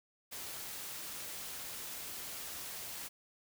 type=noise; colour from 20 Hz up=white; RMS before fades=-44 dBFS; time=0.31-3.09 s; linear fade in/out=20 ms; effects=none